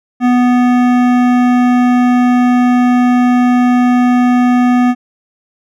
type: tone with hard clipping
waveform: sine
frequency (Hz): 246.9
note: B3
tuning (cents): 0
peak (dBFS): -9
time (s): 0.2-4.95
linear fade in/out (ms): 50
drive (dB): 15
effects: none